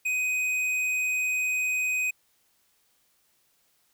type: tone with tanh clipping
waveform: sine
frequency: 2505 Hz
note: D#7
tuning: 11 cents sharp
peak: -26 dBFS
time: 0.05-2.11 s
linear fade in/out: 10 ms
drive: 11 dB
effects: white hiss -68 dBFS RMS until 3.93 s